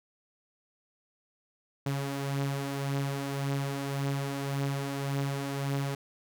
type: beating tone pair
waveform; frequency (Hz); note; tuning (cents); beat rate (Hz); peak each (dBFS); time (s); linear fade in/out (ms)
sawtooth; 138.59 / 140.39; C#3 / C#3; 0 / +22; 1.8; -27 / -33; 1.86-5.95; 5
effects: none